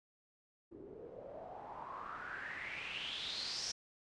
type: noise with low-pass filter sweep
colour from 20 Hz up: white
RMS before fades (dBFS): -45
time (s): 0.71-3.72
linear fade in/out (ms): 10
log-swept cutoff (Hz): 340 to 5700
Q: 6.5
effects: resampled to 22050 Hz